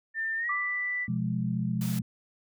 sine tone with pitch glide, 1794 to 1979.1 Hz, A6 to B6, +33 to +3 cents, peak -28 dBFS, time 0.14-1.08 s, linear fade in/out 50 ms, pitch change +170 cents, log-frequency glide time 0.37-0.53 s
sine tone with exponential decay, 1174.7 Hz, D6, in tune, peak -28 dBFS, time 0.49-1.18 s, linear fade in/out 5 ms, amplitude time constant 150 ms
sine chord, F diminished, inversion second, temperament just, 125.72 / 174.61 / 209.5 Hz, Cb3 / F3 / Ab3, +31 / 0 / +15 cents, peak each -31 dBFS, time 1.08-2.02 s, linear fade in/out 5 ms
white noise, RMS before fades -41 dBFS, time 1.81-1.99 s, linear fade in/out 2 ms
effects none

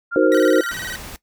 sine tone with tremolo, 1396.9 Hz, F6, in tune, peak -22 dBFS, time 0.11-0.73 s, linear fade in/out 20 ms, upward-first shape sine, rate 9.2 Hz, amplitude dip 65%
sine chord, C half-diminished seventh, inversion first, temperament equal, 311.1 / 370 / 466.2 / 523.3 Hz, Eb4 / Gb4 / Bb4 / C5, 0 / 0 / 0 / 0 cents, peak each -17 dBFS, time 0.16-0.61 s, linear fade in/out 2 ms
sawtooth tone with vibrato, 1704 Hz, G#6, 44 cents sharp, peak -24 dBFS, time 0.32-0.96 s, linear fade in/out 0 ms, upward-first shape square, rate 19 Hz, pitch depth 200 cents each way
pink noise, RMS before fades -35 dBFS, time 0.71-1.16 s, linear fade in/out 0 ms
effects noise-tail reverb RT60 0.1 s tail -17 dB re dry

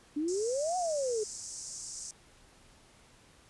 sine exponential two-way sweep, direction up then down, 286.1 to 748 to 413.2 Hz, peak -29 dBFS, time 0.16-1.24 s, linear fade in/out 10 ms, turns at 0.77 s
white band-pass noise, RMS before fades -43 dBFS, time 0.28-2.11 s, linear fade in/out 2 ms, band 5300 to 8300 Hz, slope 48 dB/octave
effects pink hiss -60 dBFS RMS until 3.49 s + resampled to 24000 Hz

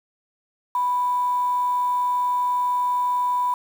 sine tone with quantisation, 987.8 Hz, B5, in tune, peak -19 dBFS, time 0.75-3.54 s, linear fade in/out 2 ms, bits 7, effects none

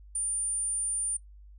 sine tone, 9200 Hz, D9, 37 cents flat, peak -28 dBFS, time 0.15-1.17 s, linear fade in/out 5 ms, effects noise-tail reverb RT60 0.1 s tail -17 dB re dry + added 50 Hz sine -48 dBFS peak until 1.58 s

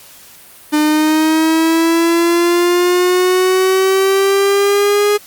45% pulse linear sweep, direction up, 300.6 to 415.3 Hz, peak -10 dBFS, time 0.72-5.18 s, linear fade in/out 20 ms, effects white hiss -40 dBFS RMS until 5.26 s + Opus 48 kbps

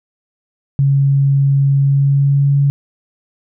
sine tone with pitch glide, 138.59 to 140.77 Hz, C#3 to C#3, 0 to +27 cents, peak -9 dBFS, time 0.79-2.7 s, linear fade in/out 0 ms, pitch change +27 cents, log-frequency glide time 1.79-2.58 s, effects none

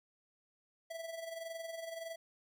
square tone with amplitude modulation, 659.3 Hz, E5, in tune, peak -40 dBFS, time 0.9-2.16 s, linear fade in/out 10 ms, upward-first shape sine, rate 21.6 Hz, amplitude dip 60%, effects none

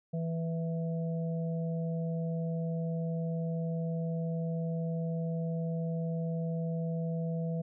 harmonic tone, 164.81 Hz, E3, in tune, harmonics 1 / 3 / 4, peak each -31 / -41 / -43 dBFS, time 0.13-7.62 s, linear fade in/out 10 ms, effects none

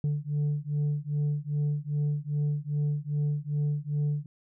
sine beating tone pair, 145.9 / 148.4 Hz, D3 / D3, -11 / +18 cents, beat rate 2.5 Hz, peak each -27 dBFS, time 0.04-4.26 s, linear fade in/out 2 ms, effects tanh soft clip ceiling -23 dBFS

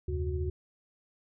sine tone cluster, 77.3 / 92 / 134.3 / 366.3 Hz, D#2 / F#2 / C3 / F#4, -11 / -9 / +46 / -17 cents, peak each -31 / -38 / -40 / -36 dBFS, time 0.08-0.5 s, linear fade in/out 5 ms, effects none

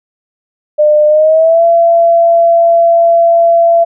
sine tone with pitch glide, 602 to 675.7 Hz, D5 to E5, +43 to +43 cents, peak -4 dBFS, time 0.78-3.85 s, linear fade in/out 20 ms, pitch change +200 cents, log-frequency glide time 1.07-1.64 s, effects none

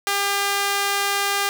sawtooth tone with high-pass filter, 400.6 Hz, G4, 38 cents sharp, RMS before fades -22 dBFS, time 0.07-1.49 s, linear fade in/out 0 ms, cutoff 1000 Hz, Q 0.69, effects none

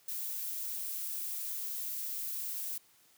violet noise, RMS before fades -38 dBFS, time 0.08-2.78 s, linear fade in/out 5 ms, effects white hiss -65 dBFS RMS until 3.17 s + high-pass 80 Hz 12 dB/octave

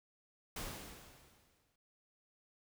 pink noise with exponential decay, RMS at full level -41 dBFS, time 0.56-1.76 s, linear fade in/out 5 ms, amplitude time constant 260 ms, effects none

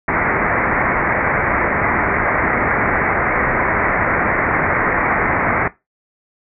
white low-pass noise, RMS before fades -17 dBFS, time 0.08-5.68 s, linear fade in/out 5 ms, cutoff 2200 Hz, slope 96 dB/octave, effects noise-tail reverb RT60 0.2 s tail -17 dB re dry

